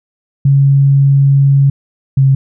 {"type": "tone pair in turn", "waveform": "sine", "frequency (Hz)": [138.59, 135.11], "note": ["C#3", "C#3"], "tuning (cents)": [0, -44], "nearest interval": "unison", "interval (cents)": 44, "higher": "first", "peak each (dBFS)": -5, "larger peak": "neither", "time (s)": [[0.45, 1.7], [2.17, 2.35]], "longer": "first", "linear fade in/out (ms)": 5, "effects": []}